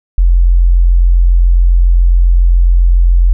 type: tone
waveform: sine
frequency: 43.65 Hz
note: F1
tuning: in tune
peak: -4 dBFS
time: 0.18-3.33 s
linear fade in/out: 0 ms
effects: none